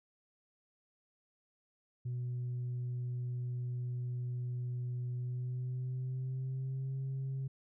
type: tone with pitch glide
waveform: sine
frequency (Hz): 123.47 to 133.87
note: B2 to C3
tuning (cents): 0 to +40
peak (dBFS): -33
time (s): 2.05-7.48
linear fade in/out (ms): 10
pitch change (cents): +140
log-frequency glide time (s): 5.15-6.96
effects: tanh soft clip ceiling -33 dBFS